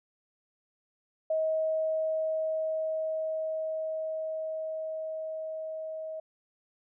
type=tone with level ramp; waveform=sine; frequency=634 Hz; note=D#5; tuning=32 cents sharp; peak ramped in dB=-25 to -35 dBFS; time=1.3-6.2 s; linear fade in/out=5 ms; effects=none